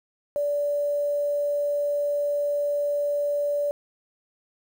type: tone with quantisation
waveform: sine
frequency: 580 Hz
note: D5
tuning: 22 cents flat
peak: -22 dBFS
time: 0.36-3.71 s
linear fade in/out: 0 ms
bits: 8
effects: none